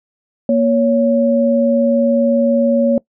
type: tone pair together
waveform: sine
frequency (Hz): 235.5 / 559.1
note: A#3 / C#5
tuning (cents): +18 / +15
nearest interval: octave + minor third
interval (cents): 1497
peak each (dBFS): -13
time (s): 0.49-2.98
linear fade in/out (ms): 2
effects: noise-tail reverb RT60 0.1 s tail -22 dB re dry